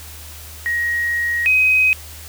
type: tone pair in turn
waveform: sine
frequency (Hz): 1889 / 2522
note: A#6 / D#7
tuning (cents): +22 / +23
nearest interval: perfect fourth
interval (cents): 501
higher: second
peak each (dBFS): -17 / -11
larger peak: second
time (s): 0.66-1.46 / 1.46-1.93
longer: first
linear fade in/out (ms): 0
effects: added 77 Hz sine -37 dBFS peak until 2.28 s + white hiss -38 dBFS RMS until 2.28 s